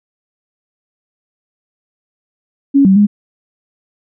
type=tone with pitch steps; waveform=sine; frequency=277.9 / 192.3 / 206.1 Hz; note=C#4 / G3 / G#3; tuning=+4 / -33 / -13 cents; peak=-5 dBFS; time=2.74-3.07 s; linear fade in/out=20 ms; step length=110 ms; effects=none